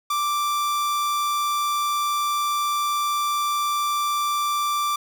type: tone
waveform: 45% pulse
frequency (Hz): 1174.7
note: D6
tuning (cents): 0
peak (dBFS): -21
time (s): 0.1-4.96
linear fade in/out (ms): 5
effects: none